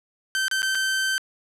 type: tone with dropouts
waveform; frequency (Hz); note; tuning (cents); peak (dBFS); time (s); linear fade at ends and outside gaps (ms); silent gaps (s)
sawtooth; 1548; G6; -22; -18; 0.35-1.18; 0; 0.482-0.513 / 0.62-0.629 / 0.749-0.753
effects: low-pass 11000 Hz 12 dB/octave